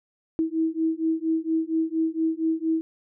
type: beating tone pair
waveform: sine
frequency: 320.6 / 324.9 Hz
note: E4 / E4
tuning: -48 / -25 cents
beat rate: 4.3 Hz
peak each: -25 dBFS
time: 0.39-2.81 s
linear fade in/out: 0 ms
effects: none